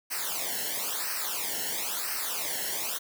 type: noise with flanger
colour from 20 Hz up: white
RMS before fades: -32 dBFS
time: 0.1-2.99 s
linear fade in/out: 20 ms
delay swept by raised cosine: 0.28 to 0.84 ms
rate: 0.99 Hz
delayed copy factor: -0.9
effects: none